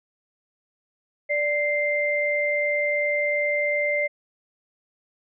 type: tone pair together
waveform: sine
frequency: 587.3 / 2090 Hz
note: D5 / C7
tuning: 0 / -2 cents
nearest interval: octave + minor seventh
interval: 2198 cents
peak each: -24 / -23 dBFS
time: 1.29-4.08 s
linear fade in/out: 20 ms
effects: none